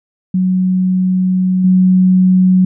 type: tone with level steps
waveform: sine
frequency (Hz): 185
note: F#3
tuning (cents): 0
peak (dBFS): -10 / -6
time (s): 0.34-2.65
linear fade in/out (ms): 5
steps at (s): 1.64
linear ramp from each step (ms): 5
effects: none